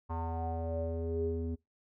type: tone with low-pass filter sweep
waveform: square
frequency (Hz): 82.5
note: E2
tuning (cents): +2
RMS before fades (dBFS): -35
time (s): 0.09-1.56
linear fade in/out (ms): 20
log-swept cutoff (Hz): 990 to 320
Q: 8.2
effects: noise-tail reverb RT60 0.2 s tail -24 dB re dry